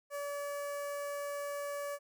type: tone with notch filter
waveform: sawtooth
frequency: 573 Hz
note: D5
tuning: 43 cents flat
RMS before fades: -39 dBFS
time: 0.1-1.99 s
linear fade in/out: 50 ms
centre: 3600 Hz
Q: 0.78
effects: none